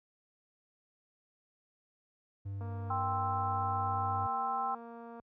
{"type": "tone", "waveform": "triangle", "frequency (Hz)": 98.8, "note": "G2", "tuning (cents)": 14, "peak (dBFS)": -34, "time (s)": [2.45, 4.27], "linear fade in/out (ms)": 10}
{"type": "click train", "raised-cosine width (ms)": 1, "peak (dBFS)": -36, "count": 604, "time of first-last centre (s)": [2.61, 5.198], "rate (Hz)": 233}
{"type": "chord", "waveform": "sine", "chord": "C major", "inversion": "second", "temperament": "equal", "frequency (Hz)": [784, 1046.5, 1318.5], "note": ["G5", "C6", "E6"], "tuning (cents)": [0, 0, 0], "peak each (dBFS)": [-34, -36, -37], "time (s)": [2.9, 4.75], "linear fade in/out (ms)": 5}
{"effects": ["high-pass 60 Hz 12 dB/octave"]}